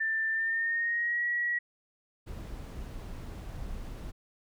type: tone with pitch glide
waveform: sine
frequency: 1780 to 1918.8 Hz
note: A6 to A#6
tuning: +20 to +50 cents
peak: -27 dBFS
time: 0-1.59 s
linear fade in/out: 10 ms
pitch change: +130 cents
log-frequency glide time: 0.3-1.25 s
type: noise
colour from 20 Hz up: brown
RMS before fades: -40 dBFS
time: 2.26-4.12 s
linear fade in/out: 20 ms
effects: none